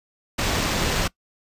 pink noise with sample-and-hold, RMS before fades -23 dBFS, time 0.38-1.08 s, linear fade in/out 10 ms, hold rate 11025 Hz, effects noise-tail reverb RT60 0.1 s tail -22 dB re dry + resampled to 32000 Hz

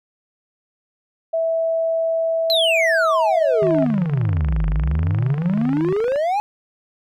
sine tone with pitch glide, 655 to 646.4 Hz, E5 to E5, -11 to -34 cents, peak -17 dBFS, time 1.33-3.85 s, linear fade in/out 10 ms, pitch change -23 cents, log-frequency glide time 2.97-3.08 s
triangle exponential two-way sweep, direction down then up, 4186 to 46.25 to 856 Hz, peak -15 dBFS, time 2.5-6.4 s, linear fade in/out 0 ms, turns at 4.67 s
sine tone with vibrato, 155.56 Hz, D#3, in tune, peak -23 dBFS, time 3.62-5.93 s, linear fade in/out 2 ms, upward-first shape square, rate 2.3 Hz, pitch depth 34 cents each way
click train, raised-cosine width 0.5 ms, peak -17 dBFS, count 66, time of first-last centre 3.63-6.159 s, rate 25.7 Hz
effects none

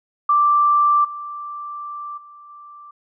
sine tone with level steps, 1174.7 Hz, D6, in tune, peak -12 / -28 / -40 / -38 dBFS, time 0.29-2.91 s, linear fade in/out 5 ms, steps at 1.04 / 2.17 / 2.49 s, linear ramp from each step 10 ms, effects none

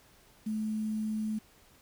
sine tone with quantisation, 216.2 Hz, A3, 30 cents flat, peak -30 dBFS, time 0.46-1.39 s, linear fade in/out 10 ms, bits 9, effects pink hiss -61 dBFS RMS until 1.81 s

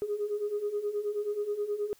sine beating tone pair, 408.1 / 417.5 Hz, G#4 / G#4, -30 / +9 cents, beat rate 9.4 Hz, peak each -34 / -30 dBFS, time 0.02-1.93 s, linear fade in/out 0 ms, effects tanh soft clip ceiling -23 dBFS + white hiss -62 dBFS RMS until 1.99 s

